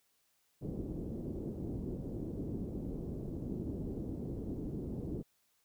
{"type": "low-pass noise", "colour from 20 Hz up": "white", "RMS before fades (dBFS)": -40, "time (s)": [0.61, 5.23], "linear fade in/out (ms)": 20, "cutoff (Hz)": 360, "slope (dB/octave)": 24, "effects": ["white hiss -75 dBFS RMS until 5.64 s"]}